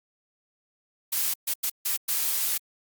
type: noise bursts at uneven times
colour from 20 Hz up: blue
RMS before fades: -26 dBFS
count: 5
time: 1.12-1.34 / 1.47-1.54 / 1.63-1.7 / 1.85-1.97 / 2.08-2.58 s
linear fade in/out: 10 ms
effects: Opus 48 kbps